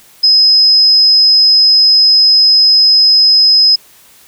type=tone; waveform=sine; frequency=5080 Hz; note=D#8; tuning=35 cents sharp; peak=-4 dBFS; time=0.23-3.76 s; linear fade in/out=10 ms; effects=white hiss -43 dBFS RMS until 4.27 s